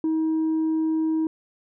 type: tone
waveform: sine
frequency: 318 Hz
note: D#4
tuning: 38 cents sharp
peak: -18 dBFS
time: 0.04-1.27 s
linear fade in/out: 2 ms
effects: tanh soft clip ceiling -19 dBFS